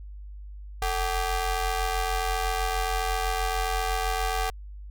sawtooth ring-modulated tone, 400.8 Hz, G4, 38 cents sharp, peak -18 dBFS, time 0.82-4.5 s, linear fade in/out 2 ms, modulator 357 Hz, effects added 50 Hz sine -38 dBFS peak until 4.9 s

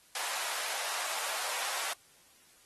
pink high-pass noise, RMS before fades -36 dBFS, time 0.15-1.93 s, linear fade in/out 2 ms, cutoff 660 Hz, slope 24 dB/octave, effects white hiss -62 dBFS RMS until 2.65 s + AAC 32 kbps

